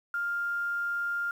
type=tone; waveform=sine; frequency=1401 Hz; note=F6; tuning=5 cents sharp; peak=-28 dBFS; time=0.14-1.31 s; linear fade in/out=2 ms; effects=9-bit